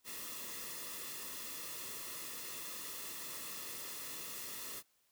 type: noise with comb filter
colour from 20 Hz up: white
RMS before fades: -45 dBFS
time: 0.04-4.83 s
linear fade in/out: 50 ms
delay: 1.3 ms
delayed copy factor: -0.65
effects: white hiss -75 dBFS RMS until 5.11 s